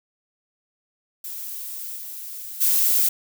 violet noise with level steps, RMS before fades -33 / -35 / -19 dBFS, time 1.24-3.09 s, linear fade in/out 5 ms, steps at 1.95 / 2.6 s, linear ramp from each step 20 ms, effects none

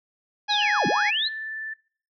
harmonic tone, 830.6 Hz, G#5, in tune, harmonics 1 / 2 / 3 / 4 / 5 / 6 / 7, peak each -25 / -29 / -33 / -36 / -39 / -37 / -43 dBFS, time 0.48-1.11 s, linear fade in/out 20 ms
sine linear two-way sweep, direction down then up, 4252 to 135.6 to 4252 Hz, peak -22 dBFS, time 0.49-1.29 s, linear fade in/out 20 ms, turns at 0.87 s
sine tone with vibrato, 1760 Hz, A6, in tune, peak -30 dBFS, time 0.61-1.74 s, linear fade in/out 10 ms, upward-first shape sine, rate 20 Hz, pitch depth 12 cents each way
effects noise-tail reverb RT60 0.5 s tail -25 dB re dry

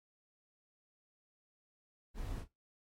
brown noise with echo, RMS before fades -41 dBFS, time 2.14-2.45 s, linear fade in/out 50 ms, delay 30 ms, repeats 1, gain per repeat -12 dB, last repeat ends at 2.48 s, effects noise-tail reverb RT60 0.2 s tail -19 dB re dry + MP3 64 kbps

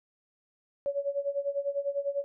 sine tone with tremolo, 563 Hz, C#5, 27 cents sharp, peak -25 dBFS, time 0.86-2.24 s, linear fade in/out 0 ms, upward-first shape sine, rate 10 Hz, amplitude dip 85%, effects none

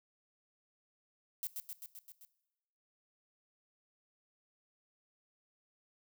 violet noise with echo, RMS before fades -38 dBFS, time 1.43-1.47 s, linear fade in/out 0 ms, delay 130 ms, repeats 6, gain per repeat -3 dB, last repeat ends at 2.25 s, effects noise-tail reverb RT60 1.0 s tail -18 dB re dry

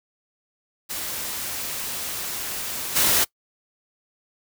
white noise with level steps, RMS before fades -30 / -19 dBFS, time 0.89-3.25 s, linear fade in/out 20 ms, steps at 2.95 s, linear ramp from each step 20 ms, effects noise-tail reverb RT60 0.1 s tail -23 dB re dry

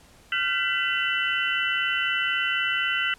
sine tone cluster, 1387 / 1531 / 1991 / 2699 / 2993 Hz, F6 / G6 / B6 / E7 / F#7, -12 / -41 / +14 / +40 / +19 cents, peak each -29 dBFS, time 0.32-3.14 s, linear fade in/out 2 ms, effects pink hiss -54 dBFS RMS until 3.18 s + low-pass 11000 Hz 12 dB/octave

